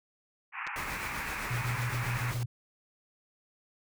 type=band-pass noise; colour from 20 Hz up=white; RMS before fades=-38 dBFS; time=0.52-2.35 s; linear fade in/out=50 ms; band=800 to 2600 Hz; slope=96 dB/octave
type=clicks; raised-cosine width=0.2 ms; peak=-24 dBFS; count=2; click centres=0.668 / 0.674 s
type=noise with tremolo; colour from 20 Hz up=pink; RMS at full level=-39 dBFS; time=0.76-2.43 s; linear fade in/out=0 ms; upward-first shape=triangle; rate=7.8 Hz; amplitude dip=45%
type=tone bursts; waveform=sine; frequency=120.8 Hz; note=B2; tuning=38 cents flat; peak=-30 dBFS; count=7; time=1.5-2.46 s; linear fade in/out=10 ms; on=120 ms; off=20 ms
effects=none